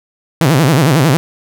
sawtooth tone with vibrato, 146.3 Hz, D3, 6 cents flat, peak -4 dBFS, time 0.41-1.17 s, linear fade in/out 0 ms, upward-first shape sine, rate 11 Hz, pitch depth 260 cents each way, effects none

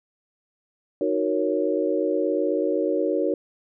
sine chord, D# minor seventh, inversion none, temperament equal, 311.1 / 370 / 466.2 / 554.4 Hz, D#4 / F#4 / A#4 / C#5, 0 / 0 / 0 / 0 cents, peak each -26 dBFS, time 1.01-3.34 s, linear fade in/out 2 ms, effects none

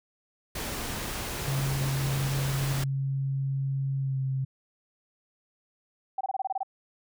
pink noise, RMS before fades -34 dBFS, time 0.55-2.84 s, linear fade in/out 5 ms
sine tone with pitch glide, 136.1 to 133.15 Hz, C#3 to C3, -31 to +31 cents, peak -26 dBFS, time 1.47-4.45 s, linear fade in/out 10 ms, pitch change -38 cents, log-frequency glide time 3.99-4.19 s
sine tone bursts, 770 Hz, G5, 31 cents flat, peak -26 dBFS, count 9, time 6.18-6.632 s, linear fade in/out 5 ms, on 28 ms, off 25 ms
effects none

